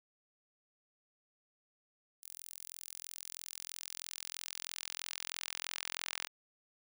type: tone with high-pass filter sweep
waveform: sawtooth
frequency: 43.08 Hz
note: F1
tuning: 23 cents flat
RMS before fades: -45 dBFS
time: 2.22-6.28 s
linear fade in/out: 20 ms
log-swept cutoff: 10000 to 2100 Hz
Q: 0.75
effects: none